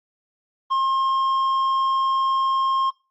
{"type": "tone with tanh clipping", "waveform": "triangle", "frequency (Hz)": 1068, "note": "C6", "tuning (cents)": 35, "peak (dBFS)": -19, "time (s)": [0.7, 2.91], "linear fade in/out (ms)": 20, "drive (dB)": 10, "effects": ["noise-tail reverb RT60 0.3 s tail -22 dB re dry", "Opus 24 kbps"]}